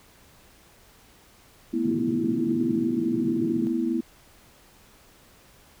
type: chord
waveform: sine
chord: A suspended second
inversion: none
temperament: equal with one note detuned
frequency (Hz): 220 / 244.7 / 329.6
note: A3 / B3 / E4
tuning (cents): 0 / -16 / 0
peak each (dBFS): -31 / -26 / -26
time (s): 1.73-4.01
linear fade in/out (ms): 10
type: band-pass noise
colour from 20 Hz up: white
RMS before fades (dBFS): -32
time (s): 1.85-3.67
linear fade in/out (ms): 0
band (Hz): 110 to 380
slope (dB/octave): 96
effects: pink hiss -55 dBFS RMS until 5.8 s